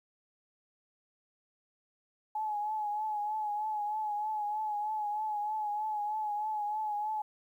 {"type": "tone with vibrato", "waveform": "sine", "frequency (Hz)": 847, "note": "G#5", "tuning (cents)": 34, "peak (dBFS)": -31, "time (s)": [2.35, 7.22], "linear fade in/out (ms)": 5, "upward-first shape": "triangle", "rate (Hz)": 3.2, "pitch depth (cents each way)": 51, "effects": ["11-bit"]}